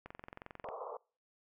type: click train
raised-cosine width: 0.5 ms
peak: -31 dBFS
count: 15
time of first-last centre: 0.06-0.688 s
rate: 22.3 Hz
type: band-pass noise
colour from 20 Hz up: pink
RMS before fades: -44 dBFS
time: 0.64-0.97 s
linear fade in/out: 2 ms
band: 420 to 1200 Hz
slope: 96 dB/octave
effects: noise-tail reverb RT60 0.4 s tail -26 dB re dry